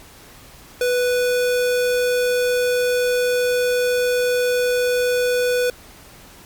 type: tone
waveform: square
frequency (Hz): 493.9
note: B4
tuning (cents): 0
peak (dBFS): -17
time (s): 0.81-5.7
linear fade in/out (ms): 2
effects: pink hiss -44 dBFS RMS until 6.45 s + MP3 96 kbps